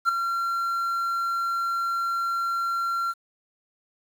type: tone with ADSR envelope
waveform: triangle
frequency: 1370 Hz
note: F6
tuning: 34 cents flat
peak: -13 dBFS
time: 0.05-3.14 s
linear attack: 39 ms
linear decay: 4 ms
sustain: -9 dB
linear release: 40 ms
effects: 8-bit